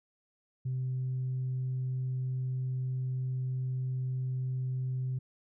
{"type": "tone", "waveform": "sine", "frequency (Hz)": 128.8, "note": "C3", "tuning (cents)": -27, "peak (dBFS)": -29, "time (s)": [0.65, 5.19], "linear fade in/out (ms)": 10, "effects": ["tanh soft clip ceiling -27 dBFS"]}